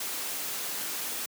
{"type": "noise", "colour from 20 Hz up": "white", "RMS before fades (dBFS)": -34, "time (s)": [0, 1.26], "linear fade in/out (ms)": 5, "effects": ["high-pass 200 Hz 12 dB/octave"]}